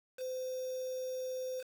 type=tone with quantisation; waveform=sine; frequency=513 Hz; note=C5; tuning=34 cents flat; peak=-36 dBFS; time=0.17-1.64 s; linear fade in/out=50 ms; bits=8; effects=none